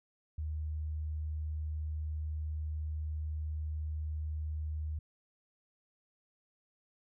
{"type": "tone", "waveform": "sine", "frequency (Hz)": 77, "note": "D#2", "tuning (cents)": -17, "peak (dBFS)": -34, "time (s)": [0.38, 4.99], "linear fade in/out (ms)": 5, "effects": []}